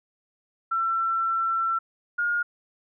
sine tone pair in turn, 1345 / 1425 Hz, E6 / F6, +34 / +34 cents, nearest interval minor second, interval 100 cents, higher second, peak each -22 dBFS, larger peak neither, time 0.71-1.79 / 2.18-2.43 s, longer first, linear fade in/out 10 ms, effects none

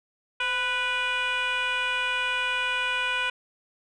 sine tone with frequency modulation, 1968 Hz, B6, 7 cents flat, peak -22 dBFS, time 0.4-3.3 s, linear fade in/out 5 ms, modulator 485 Hz, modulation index 2.1, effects tanh soft clip ceiling -22 dBFS

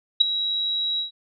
sine tone with ADSR envelope, 3867 Hz, B7, 37 cents flat, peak -8 dBFS, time 0.2-1.11 s, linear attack 13 ms, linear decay 7 ms, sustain -14 dB, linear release 120 ms, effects none

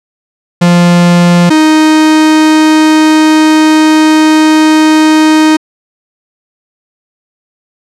45% pulse tone pair in turn, 174.3 / 311.6 Hz, F3 / D#4, -3 / +3 cents, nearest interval minor seventh, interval 1006 cents, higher second, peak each -3 dBFS, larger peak neither, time 0.61-1.5 / 1.5-5.57 s, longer second, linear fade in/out 10 ms, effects low-pass 8000 Hz 12 dB/octave

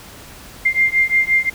sine beating tone pair, 2100 / 2105.7 Hz, C7 / C7, +6 / +10 cents, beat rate 5.7 Hz, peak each -16 dBFS, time 0.65-1.5 s, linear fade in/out 10 ms, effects pink hiss -39 dBFS RMS until 1.54 s

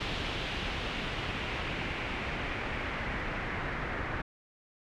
pink noise with low-pass filter sweep, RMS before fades -35 dBFS, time 0-4.22 s, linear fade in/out 10 ms, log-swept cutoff 3300 to 1800 Hz, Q 2.1, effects none

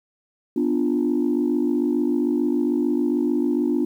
sine chord, B diminished, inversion none, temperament equal, 246.9 / 293.7 / 349.2 Hz, B3 / D4 / F4, 0 / 0 / 0 cents, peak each -22 / -21 / -23 dBFS, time 0.56-3.85 s, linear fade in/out 5 ms, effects tanh soft clip ceiling -12 dBFS + 9-bit

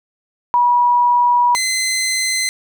sine / 15% pulse tone pair in turn, 969 / 2053 Hz, B5 / C7, -33 / -33 cents, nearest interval octave + minor second, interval 1300 cents, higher second, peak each -10 dBFS, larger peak neither, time 0.54-1.55 / 1.55-2.49 s, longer first, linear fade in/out 0 ms, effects none

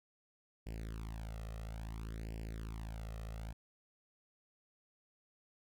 sawtooth tone with flanger, 55 Hz, A1, in tune, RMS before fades -44 dBFS, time 0.66-3.53 s, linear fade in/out 10 ms, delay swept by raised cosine 0.39 to 1.59 ms, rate 0.59 Hz, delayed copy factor +0.9, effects none

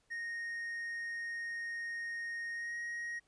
triangle tone with pitch glide, 1859 to 1881.7 Hz, A#6 to A#6, -5 to +16 cents, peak -36 dBFS, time 0.1-3.2 s, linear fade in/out 20 ms, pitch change +21 cents, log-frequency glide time 2.53-2.76 s, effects pink hiss -74 dBFS RMS until 3.27 s + resampled to 22050 Hz

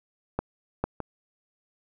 clicks, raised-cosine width 1 ms, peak -12 / -11 / -18 dBFS, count 3, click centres 0.39 / 0.84 / 1.003 s, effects none

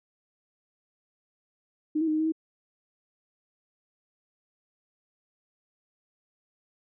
sine tone with pitch steps, 306.5 / 324.1 / 308.9 / 311 / 316.4 / 320.5 Hz, D#4 / E4 / D#4 / D#4 / D#4 / E4, -26 / -29 / -12 / -1 / +29 / -49 cents, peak -23 dBFS, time 1.95-2.322 s, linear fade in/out 10 ms, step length 62 ms, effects none

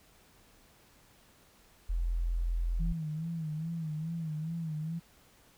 sine tone, 42.47 Hz, F1, 48 cents flat, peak -28 dBFS, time 1.89-2.93 s, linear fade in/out 10 ms
sine tone with vibrato, 160.1 Hz, D#3, 50 cents sharp, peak -33 dBFS, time 2.79-5 s, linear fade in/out 20 ms, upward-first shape sine, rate 2.4 Hz, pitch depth 86 cents each way
effects pink hiss -62 dBFS RMS until 5.57 s

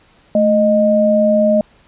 sine tone pair together, 217.9 / 618.3 Hz, A3 / D#5, -17 / -11 cents, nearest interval octave + tritone, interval 1806 cents, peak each -14 / -11 dBFS, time 0.35-1.61 s, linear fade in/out 2 ms, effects pink hiss -51 dBFS RMS until 1.87 s + resampled to 8000 Hz

